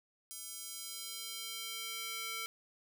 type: tone with high-pass filter sweep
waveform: square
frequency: 450 Hz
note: A4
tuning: 39 cents sharp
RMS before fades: -43 dBFS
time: 0.31-2.46 s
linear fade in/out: 0 ms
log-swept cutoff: 6700 to 1900 Hz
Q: 1.1
effects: 11-bit